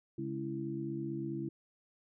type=harmonic tone with a mistuned harmonic; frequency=69.3 Hz; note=C#2; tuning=in tune; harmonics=2 / 3 / 4 / 5; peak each=-41 / -43 / -45 / -38 dBFS; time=0.18-1.49 s; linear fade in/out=5 ms; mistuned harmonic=5; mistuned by=-71 cents; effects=none